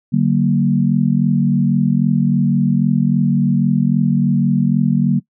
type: chord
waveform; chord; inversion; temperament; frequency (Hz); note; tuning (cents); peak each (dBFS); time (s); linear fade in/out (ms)
sine; D augmented; none; equal with one note detuned; 146.83 / 189.43 / 233.1; D3 / F#3 / A#3; 0 / +41 / 0; -16; 0.12-5.2; 20
effects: noise-tail reverb RT60 0.1 s tail -22 dB re dry